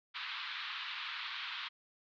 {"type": "band-pass noise", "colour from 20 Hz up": "white", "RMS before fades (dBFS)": -42, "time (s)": [0.14, 1.69], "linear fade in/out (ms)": 20, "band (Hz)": [990, 4000], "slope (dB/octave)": 48, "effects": []}